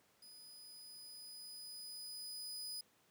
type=tone with level ramp; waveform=sawtooth; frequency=4978 Hz; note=D#8; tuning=in tune; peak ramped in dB=-53 to -40 dBFS; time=0.22-2.81 s; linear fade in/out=5 ms; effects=pink hiss -72 dBFS RMS until 3.1 s + high-pass 150 Hz 12 dB/octave